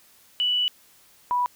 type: tone pair in turn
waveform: sine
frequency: 2960 / 982.1 Hz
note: F#7 / B5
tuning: 0 / -10 cents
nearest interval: octave + perfect fifth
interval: 1910 cents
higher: first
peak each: -20 / -20 dBFS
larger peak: neither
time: 0.4-0.68 / 1.31-1.46 s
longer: first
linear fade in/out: 0 ms
effects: white hiss -56 dBFS RMS until 1.55 s